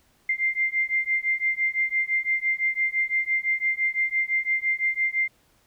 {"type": "beating tone pair", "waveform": "sine", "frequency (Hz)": [2093, 2098.9], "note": ["C7", "C7"], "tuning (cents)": [0, 5], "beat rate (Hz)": 5.9, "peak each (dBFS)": -25, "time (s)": [0.29, 5.28], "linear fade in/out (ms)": 5, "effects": ["pink hiss -63 dBFS RMS until 5.66 s"]}